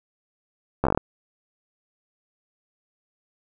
slowing click train, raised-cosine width 1 ms, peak -7 dBFS, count 8, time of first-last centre 0.84-0.975 s, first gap 13 ms, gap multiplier 1.13, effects none

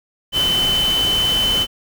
sine tone in noise, 3041 Hz, F#7, 47 cents sharp, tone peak -15 dBFS, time 0.32-1.67 s, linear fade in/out 50 ms, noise pink, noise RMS -25 dBFS, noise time 0.32-1.67 s, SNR +7 dB, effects none

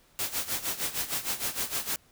white noise with tremolo, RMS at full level -29 dBFS, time 0.19-1.96 s, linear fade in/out 0 ms, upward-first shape sine, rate 6.5 Hz, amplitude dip 80%, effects pink hiss -62 dBFS RMS until 2.11 s

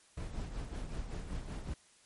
brown noise with tremolo, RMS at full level -38 dBFS, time 0.17-1.74 s, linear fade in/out 5 ms, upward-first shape sine, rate 5.3 Hz, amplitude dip 55%, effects white hiss -64 dBFS RMS until 2.05 s + MP3 48 kbps

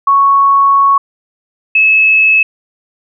sine tone pair in turn, 1108.7 / 2593 Hz, C#6 / E7, 0 / -29 cents, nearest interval octave + minor third, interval 1471 cents, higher second, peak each -5 dBFS, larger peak neither, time 0.07-0.98 / 1.75-2.43 s, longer first, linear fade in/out 5 ms, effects none

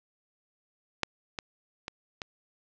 clicks, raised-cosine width 0.2 ms, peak -8 / -16 / -18 / -18 dBFS, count 4, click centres 1.033 / 1.388 / 1.881 / 2.218 s, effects low-pass 6000 Hz 12 dB/octave

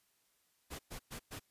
pink noise bursts, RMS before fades -45 dBFS, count 4, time 0.7-1.398 s, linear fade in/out 20 ms, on 92 ms, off 110 ms, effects white hiss -75 dBFS RMS until 1.5 s + resampled to 32000 Hz

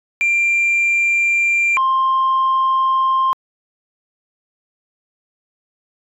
sine tone pair in turn, 2375 / 1055.4 Hz, D7 / C6, +19 / +15 cents, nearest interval octave + major second, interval 1404 cents, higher first, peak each -11 dBFS, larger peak neither, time 0.21-1.77 / 1.77-3.33 s, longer neither, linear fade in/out 0 ms, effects tanh soft clip ceiling -11 dBFS

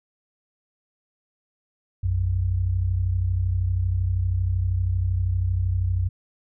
sine tone pair together, 59.38 / 92.1 Hz, A#1 / F#2, +33 / -7 cents, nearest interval minor sixth, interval 760 cents, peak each -26 / -21 dBFS, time 2.03-6.09 s, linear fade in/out 10 ms, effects none

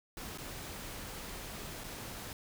pink noise with dropouts, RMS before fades -44 dBFS, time 0.17-2.33 s, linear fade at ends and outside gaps 1 ms, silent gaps 0.376-0.383 / 1.837-1.841 s, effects none

